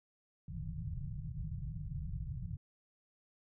white low-pass noise, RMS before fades -41 dBFS, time 0.48-2.57 s, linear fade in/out 5 ms, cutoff 170 Hz, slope 96 dB/octave, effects none

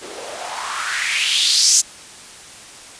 blue noise with band-pass filter sweep, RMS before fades -19 dBFS, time 0.01-1.82 s, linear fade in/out 20 ms, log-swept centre 360 to 6800 Hz, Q 3.5, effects white hiss -39 dBFS RMS until 2.99 s + resampled to 22050 Hz

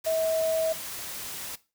sine tone in noise, 644 Hz, E5, 41 cents flat, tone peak -23 dBFS, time 0.06-0.73 s, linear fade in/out 10 ms, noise white, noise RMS -37 dBFS, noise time 0.04-1.56 s, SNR +11 dB, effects noise-tail reverb RT60 0.3 s tail -18 dB re dry

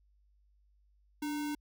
sine tone with sample-and-hold, 293.7 Hz, D4, in tune, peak -33 dBFS, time 1.22-1.55 s, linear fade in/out 5 ms, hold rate 1225 Hz, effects added 50 Hz sine -65 dBFS peak until 1.6 s

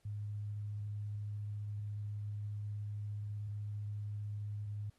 sine tone, 103.83 Hz, G#2, in tune, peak -38 dBFS, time 0.05-4.9 s, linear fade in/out 5 ms, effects pink hiss -75 dBFS RMS until 4.98 s + AAC 32 kbps

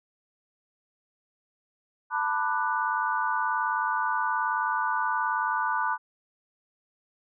sine chord, B minor seventh, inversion third, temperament just, 889 / 987.8 / 1185.3 / 1481.6 Hz, A5 / B5 / D6 / F#6, +18 / 0 / +16 / +2 cents, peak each -30 / -29 / -31 / -30 dBFS, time 2.1-5.98 s, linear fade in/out 50 ms, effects none

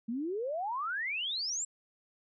sine exponential sweep, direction up, 218.9 to 7780 Hz, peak -32 dBFS, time 0.08-1.65 s, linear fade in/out 10 ms, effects none

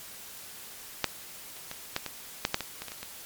clicks, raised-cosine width 0.2 ms, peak -6 / -30 / -19 / -10 / -16 / -7 / -7 / -15 / -19 / -22 / -23 / -20 dBFS, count 12, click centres 1.043 / 1.567 / 1.714 / 1.964 / 2.063 / 2.451 / 2.544 / 2.607 / 2.82 / 2.883 / 2.919 / 3.03 s, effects white hiss -45 dBFS RMS until 3.25 s + MP3 96 kbps

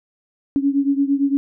sine beating tone pair, 276.4 / 285.2 Hz, C#4 / C#4, -5 / +49 cents, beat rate 8.8 Hz, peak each -17 / -20 dBFS, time 0.56-1.37 s, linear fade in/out 0 ms, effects none

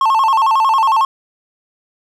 triangle tone with vibrato, 980 Hz, B5, 14 cents flat, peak -8 dBFS, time 0.01-1.05 s, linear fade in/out 2 ms, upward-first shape square, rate 11 Hz, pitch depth 170 cents each way, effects none

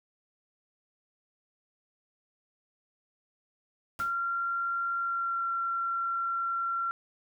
pink noise with exponential decay, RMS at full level -40 dBFS, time 3.99-4.2 s, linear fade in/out 1 ms, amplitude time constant 44 ms
sine tone with pitch glide, 1378 to 1365.3 Hz, F6 to F6, -24 to -40 cents, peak -28 dBFS, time 4-6.91 s, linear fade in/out 0 ms, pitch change -16 cents, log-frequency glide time 4.98-5.46 s
effects none

